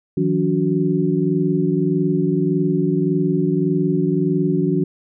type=tone cluster; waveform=sine; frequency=158.7 / 180.4 / 285.5 / 369.3 Hz; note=D#3 / F#3 / D4 / F#4; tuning=+35 / -44 / -49 / -3 cents; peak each=-21 dBFS; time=0.17-4.84 s; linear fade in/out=5 ms; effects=none